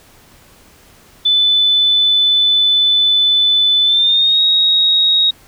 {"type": "tone with pitch glide", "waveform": "sine", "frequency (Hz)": [3502, 3775], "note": ["A7", "A#7"], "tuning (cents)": [-9, 21], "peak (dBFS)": -9, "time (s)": [1.25, 5.31], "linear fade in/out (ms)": 10, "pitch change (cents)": 130, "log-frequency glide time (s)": [3.84, 4.41], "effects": ["pink hiss -46 dBFS RMS until 5.47 s"]}